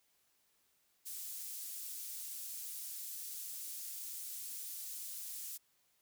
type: high-pass noise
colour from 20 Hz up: pink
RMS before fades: -45 dBFS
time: 1.05-5.58 s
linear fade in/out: 20 ms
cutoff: 8500 Hz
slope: 12 dB/octave
effects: white hiss -75 dBFS RMS until 6.01 s